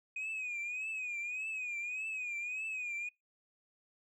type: tone with vibrato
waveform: sine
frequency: 2489 Hz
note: D#7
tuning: in tune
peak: -34 dBFS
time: 0.16-3.09 s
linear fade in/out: 5 ms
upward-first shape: triangle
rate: 1.7 Hz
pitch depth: 110 cents each way
effects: noise-tail reverb RT60 0.2 s tail -25 dB re dry + tanh soft clip ceiling -35 dBFS